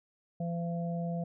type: harmonic tone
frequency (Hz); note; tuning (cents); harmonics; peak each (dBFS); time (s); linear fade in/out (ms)
170.1; F3; -45; 1 / 3 / 4; -32 / -42 / -40; 0.4-1.24; 5
effects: none